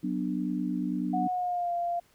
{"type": "chord", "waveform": "sine", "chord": "B minor", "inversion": "second", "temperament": "just", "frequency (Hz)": [185.21, 246.9, 296.3], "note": ["F#3", "B3", "D4"], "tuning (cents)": [2, 0, 15], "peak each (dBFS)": -32, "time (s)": [0.03, 1.28], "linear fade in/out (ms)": 10}
{"type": "tone with pitch glide", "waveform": "sine", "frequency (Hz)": [735, 693.7], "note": ["F#5", "F5"], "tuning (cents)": [-12, -12], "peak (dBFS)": -27, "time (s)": [1.13, 2], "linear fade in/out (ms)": 10, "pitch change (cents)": -100, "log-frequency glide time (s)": [1.26, 1.73]}
{"effects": ["pink hiss -64 dBFS RMS until 2.14 s"]}